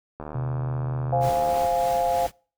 click train, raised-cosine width 1 ms, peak -21 dBFS, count 111, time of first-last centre 0.2-1.647 s, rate 76 Hz
sine tone, 127.6 Hz, C3, 43 cents flat, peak -25 dBFS, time 0.35-1.29 s, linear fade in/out 2 ms
sine chord, F minor, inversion second, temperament equal, 523.3 / 698.5 / 830.6 Hz, C5 / F5 / Ab5, 0 / 0 / 0 cents, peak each -26 / -22 / -27 dBFS, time 1.12-2.27 s, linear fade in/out 10 ms
pink noise with tremolo, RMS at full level -36 dBFS, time 1.2-2.32 s, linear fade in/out 50 ms, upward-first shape sine, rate 3.2 Hz, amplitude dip 35%
effects noise-tail reverb RT60 0.4 s tail -26 dB re dry

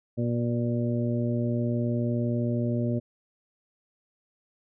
harmonic tone with a mistuned harmonic, 119.5 Hz, A#2, 43 cents sharp, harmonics 1 / 2 / 3 / 4 / 5, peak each -27 / -28 / -34 / -39 / -35 dBFS, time 0.17-3 s, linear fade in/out 20 ms, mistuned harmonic 5, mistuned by -19 cents, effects none

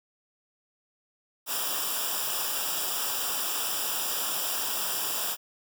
white noise with comb filter, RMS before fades -30 dBFS, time 1.46-5.37 s, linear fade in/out 50 ms, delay 0.47 ms, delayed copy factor -0.85, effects none

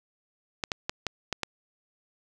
clicks, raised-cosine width 0.2 ms, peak -11 dBFS, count 6, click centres 0.638 / 0.718 / 0.895 / 1.067 / 1.327 / 1.433 s, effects 8-bit

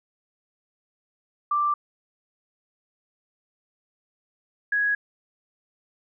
sine tone pair in turn, 1177 / 1664.5 Hz, D6 / G#6, +3 / +3 cents, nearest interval tritone, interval 600 cents, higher second, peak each -20 dBFS, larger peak neither, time 1.51-1.74 / 4.72-4.95 s, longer neither, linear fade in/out 5 ms, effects none

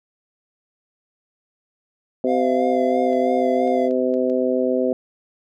harmonic tone, 127.9 Hz, C3, 39 cents flat, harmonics 2 / 3 / 4 / 5, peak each -22 / -23 / -21 / -26 dBFS, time 2.24-4.93 s, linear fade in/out 2 ms
triangle tone with vibrato, 693 Hz, F5, 14 cents flat, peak -20 dBFS, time 2.26-3.9 s, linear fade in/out 50 ms, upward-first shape sine, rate 3 Hz, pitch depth 36 cents each way
clicks, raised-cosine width 0.2 ms, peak -30 dBFS, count 5, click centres 3.131 / 3.676 / 3.91 / 4.14 / 4.299 s
effects none

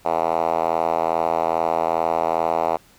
5% pulse tone with band-pass filter, 82.41 Hz, E2, in tune, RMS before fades -21 dBFS, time 0.05-2.77 s, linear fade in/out 5 ms, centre 740 Hz, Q 2.3, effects pink hiss -53 dBFS RMS until 2.98 s

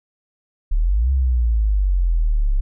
sine exponential two-way sweep, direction up then down, 33.2 to 68 to 33.2 Hz, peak -14 dBFS, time 0.71-2.61 s, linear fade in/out 10 ms, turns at 1.11 s, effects none

